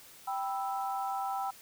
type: chord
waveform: sine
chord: E minor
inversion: first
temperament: equal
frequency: 784 / 987.8 / 1318.5 Hz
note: G5 / B5 / E6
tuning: 0 / 0 / 0 cents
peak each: -33 / -39 / -39 dBFS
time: 0.27-1.51 s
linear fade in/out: 10 ms
effects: white hiss -54 dBFS RMS until 1.61 s